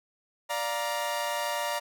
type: chord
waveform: sawtooth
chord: Bb major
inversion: first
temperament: equal with one note detuned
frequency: 587.3 / 698.5 / 940.4 Hz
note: D5 / F5 / Bb5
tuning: 0 / 0 / +15 cents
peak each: -29 / -32 / -28 dBFS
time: 0.49-1.8 s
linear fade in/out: 20 ms
effects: none